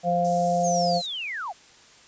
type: harmonic tone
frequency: 174.61 Hz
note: F3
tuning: in tune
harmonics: 1 / 3 / 4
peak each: -27 / -26 / -22 dBFS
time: 0.03-1.02 s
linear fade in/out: 50 ms
type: high-pass noise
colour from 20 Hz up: white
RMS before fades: -37 dBFS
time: 0.24-1.07 s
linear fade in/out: 10 ms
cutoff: 5500 Hz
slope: 24 dB/octave
type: linear sweep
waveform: sine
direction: down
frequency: 6645 to 622.3 Hz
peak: -29 dBFS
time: 0.63-1.53 s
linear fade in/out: 20 ms
effects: white hiss -52 dBFS RMS until 2.07 s + resampled to 16000 Hz